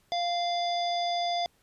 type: harmonic tone with a mistuned harmonic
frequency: 698.5 Hz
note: F5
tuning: in tune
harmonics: 1 / 3 / 5 / 7 / 9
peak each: -27 / -41 / -35 / -38 / -52 dBFS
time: 0.12-1.46 s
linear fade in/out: 0 ms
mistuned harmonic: 3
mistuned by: -16 cents
effects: pink hiss -67 dBFS RMS until 1.62 s + resampled to 32000 Hz